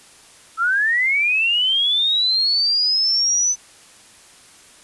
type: linear sweep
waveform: sine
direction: up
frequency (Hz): 1301 to 6080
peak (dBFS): -15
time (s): 0.57-3.56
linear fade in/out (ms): 50
effects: white hiss -47 dBFS RMS until 4.83 s + resampled to 24000 Hz